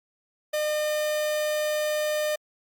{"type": "tone", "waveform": "45% pulse", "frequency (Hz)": 606, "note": "D#5", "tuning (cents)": -46, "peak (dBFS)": -24, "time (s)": [0.53, 2.36], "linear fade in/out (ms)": 10, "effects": ["Opus 48 kbps"]}